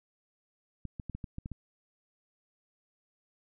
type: clicks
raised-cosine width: 5 ms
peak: -26 dBFS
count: 8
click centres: 0.853 / 0.998 / 1.097 / 1.15 / 1.242 / 1.384 / 1.459 / 1.517 s
effects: none